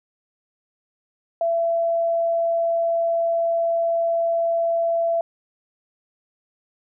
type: tone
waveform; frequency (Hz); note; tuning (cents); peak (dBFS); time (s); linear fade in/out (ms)
sine; 671; E5; +31; -18; 1.41-5.21; 2
effects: none